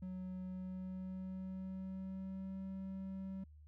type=tone with pitch glide; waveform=triangle; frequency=185 to 191.41 Hz; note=F#3 to G3; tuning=0 to -41 cents; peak=-40 dBFS; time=0.02-3.44 s; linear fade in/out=5 ms; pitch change=+59 cents; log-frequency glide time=0.46-2.58 s; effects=added 75 Hz sine -56 dBFS peak until 3.67 s